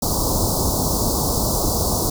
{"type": "band-stop noise", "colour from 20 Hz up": "pink", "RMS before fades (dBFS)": -20, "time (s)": [0.02, 2.1], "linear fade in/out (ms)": 5, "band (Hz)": [1100, 4400], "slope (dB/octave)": 48, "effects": []}